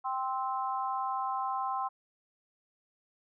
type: harmonic tone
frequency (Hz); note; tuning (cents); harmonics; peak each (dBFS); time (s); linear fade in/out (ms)
261.6; C4; 0; 3 / 4 / 5; -34 / -33 / -39; 0.04-1.89; 20
effects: none